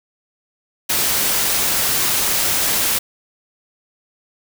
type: noise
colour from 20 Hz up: white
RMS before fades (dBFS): -18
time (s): 0.89-2.99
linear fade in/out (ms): 10
effects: none